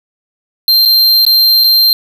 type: tone with dropouts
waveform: square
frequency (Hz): 4161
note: C8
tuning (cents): -10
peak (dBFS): -6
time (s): 0.68-1.93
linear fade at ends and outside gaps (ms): 1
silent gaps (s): 0.852-0.857 / 1.251-1.265 / 1.638-1.642
effects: none